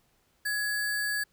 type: tone with sample-and-hold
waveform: sine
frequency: 1681 Hz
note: G#6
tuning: 20 cents sharp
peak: -27 dBFS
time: 0.45-1.24 s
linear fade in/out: 10 ms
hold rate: 6300 Hz
effects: pink hiss -69 dBFS RMS until 1.32 s